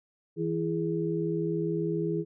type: tone cluster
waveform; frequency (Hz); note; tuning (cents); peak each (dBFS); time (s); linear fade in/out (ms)
sine; 163.1 / 336 / 416; E3 / E4 / G#4; -18 / +33 / +3; -31; 0.36-2.25; 50
effects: none